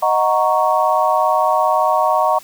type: chord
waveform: sine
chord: D# minor seventh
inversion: none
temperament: equal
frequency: 622.3 / 740 / 932.3 / 1108.7 Hz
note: D#5 / F#5 / A#5 / C#6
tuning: 0 / 0 / 0 / 0 cents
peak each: -18 dBFS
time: 0.02-2.39 s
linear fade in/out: 10 ms
effects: white hiss -42 dBFS RMS until 2.43 s